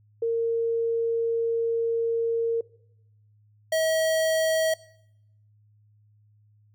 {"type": "tone pair in turn", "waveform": ["sine", "square"], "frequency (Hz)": [460, 640.5], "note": ["A#4", "E5"], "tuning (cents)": [-23, -50], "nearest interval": "tritone", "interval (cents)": 573, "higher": "second", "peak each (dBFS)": -22, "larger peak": "neither", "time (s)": [[0.22, 2.61], [3.72, 4.74]], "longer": "first", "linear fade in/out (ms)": 5, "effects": ["noise-tail reverb RT60 0.8 s tail -21 dB re dry", "added 105 Hz sine -57 dBFS peak until 6.74 s"]}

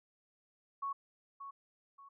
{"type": "tone with echo", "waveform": "sine", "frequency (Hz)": 1108.7, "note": "C#6", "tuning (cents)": 0, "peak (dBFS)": -35, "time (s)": [0.82, 0.93], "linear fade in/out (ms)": 10, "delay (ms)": 580, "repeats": 2, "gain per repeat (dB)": -9, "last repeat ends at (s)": 2.09, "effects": []}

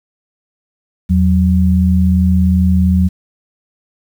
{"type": "tone pair together", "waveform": "sine", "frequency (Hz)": [82.27, 185], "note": ["E2", "F#3"], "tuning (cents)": [-3, 0], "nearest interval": "octave + major second", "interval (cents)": 1403, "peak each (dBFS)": -11, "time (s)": [1.09, 3.09], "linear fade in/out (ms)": 20, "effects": ["7-bit"]}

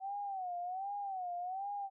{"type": "tone with vibrato", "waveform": "sine", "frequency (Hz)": 756, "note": "F#5", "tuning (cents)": 37, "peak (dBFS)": -37, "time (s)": [0, 1.9], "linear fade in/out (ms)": 50, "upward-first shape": "sine", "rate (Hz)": 1.3, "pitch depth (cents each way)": 130, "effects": []}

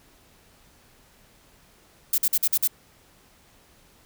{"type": "noise bursts", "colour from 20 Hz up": "violet", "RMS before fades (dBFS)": -21, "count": 6, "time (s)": [2.13, 2.676], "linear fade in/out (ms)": 5, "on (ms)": 51, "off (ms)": 48, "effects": ["pink hiss -57 dBFS RMS until 4.05 s"]}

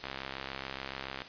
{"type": "click train", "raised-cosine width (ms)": 0.3, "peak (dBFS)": -21, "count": 80, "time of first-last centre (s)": [0.04, 1.219], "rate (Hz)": 67, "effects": ["white hiss -47 dBFS RMS until 1.28 s", "resampled to 11025 Hz"]}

